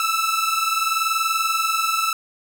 sawtooth tone pair together, 1309.4 / 1330 Hz, E6 / E6, -12 / +15 cents, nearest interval unison, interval 27 cents, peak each -18 / -19 dBFS, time 0-2.13 s, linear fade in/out 2 ms, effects none

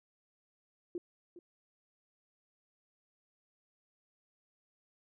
sine tone with echo, 349.2 Hz, F4, in tune, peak -35 dBFS, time 0.95-0.98 s, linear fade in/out 2 ms, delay 410 ms, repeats 1, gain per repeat -14 dB, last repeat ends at 1.39 s, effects none

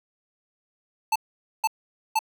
square tone bursts, 880 Hz, A5, in tune, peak -20 dBFS, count 3, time 1.12-2.191 s, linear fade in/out 5 ms, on 37 ms, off 480 ms, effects none

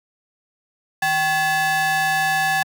square ring-modulated tone, 466.2 Hz, A#4, in tune, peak -15 dBFS, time 1.02-2.63 s, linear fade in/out 5 ms, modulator 1240 Hz, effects high-pass 200 Hz 12 dB/octave

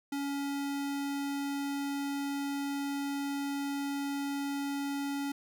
square tone, 280.9 Hz, C#4, 23 cents sharp, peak -33 dBFS, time 0.12-5.32 s, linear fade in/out 5 ms, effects none

